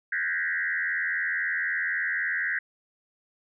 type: tone with frequency modulation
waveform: sine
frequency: 1753 Hz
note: A6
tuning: 7 cents flat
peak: -25 dBFS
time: 0.12-2.59 s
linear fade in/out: 5 ms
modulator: 83.9 Hz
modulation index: 2.8
effects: none